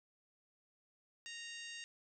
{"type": "harmonic tone", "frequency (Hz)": 930, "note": "A#5", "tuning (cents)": -4, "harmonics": [2, 3, 4, 5, 6, 7, 8, 9], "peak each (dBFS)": [-51, -50, -54, -56, -59, -56, -63, -62], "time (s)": [1.26, 1.84], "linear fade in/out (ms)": 0, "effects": []}